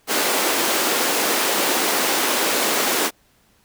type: high-pass noise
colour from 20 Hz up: pink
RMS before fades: -20 dBFS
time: 0.07-3.11 s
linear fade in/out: 50 ms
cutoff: 280 Hz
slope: 24 dB/octave
effects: pink hiss -59 dBFS RMS until 3.64 s